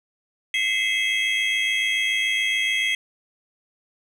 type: tone cluster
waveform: triangle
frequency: 2048 / 2155 / 2588 / 3263 Hz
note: C7 / C#7 / E7 / G#7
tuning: -38 / -49 / -32 / -31 cents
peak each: -22 / -26 / -27 / -24 dBFS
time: 0.54-2.95 s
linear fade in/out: 2 ms
effects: none